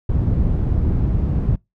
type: low-pass noise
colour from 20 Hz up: white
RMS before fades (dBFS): -18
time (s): 0.09-1.56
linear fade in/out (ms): 5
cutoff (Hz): 110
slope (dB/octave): 12
effects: noise-tail reverb RT60 0.2 s tail -26 dB re dry